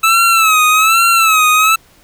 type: tone with vibrato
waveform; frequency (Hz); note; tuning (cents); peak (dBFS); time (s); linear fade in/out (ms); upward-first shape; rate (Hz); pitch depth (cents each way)
25% pulse; 1304; E6; -19; -4; 0.03-1.76; 10; sine; 1.2; 84
effects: pink hiss -48 dBFS RMS until 2.03 s